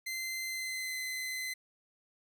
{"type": "tone with pitch glide", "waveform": "sawtooth", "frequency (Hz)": [2071, 2042], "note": ["C7", "C7"], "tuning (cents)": [-18, -43], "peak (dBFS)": -32, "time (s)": [0.06, 1.54], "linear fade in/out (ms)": 10, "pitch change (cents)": -25, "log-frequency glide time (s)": [0.45, 0.97], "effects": []}